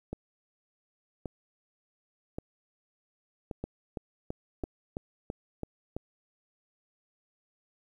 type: two click trains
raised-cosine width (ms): 2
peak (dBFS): -21 / -22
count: 8 / 5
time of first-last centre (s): 3.64-5.966 / 0.13-4.64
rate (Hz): 3.01 / 0.887
effects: 10-bit